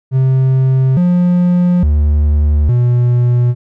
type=tone with pitch steps; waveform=triangle; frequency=131.6 / 177.5 / 74.1 / 121.9 Hz; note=C3 / F3 / D2 / B2; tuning=+10 / +28 / +16 / -22 cents; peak=-6 dBFS; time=0.11-3.55 s; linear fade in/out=50 ms; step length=860 ms; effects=none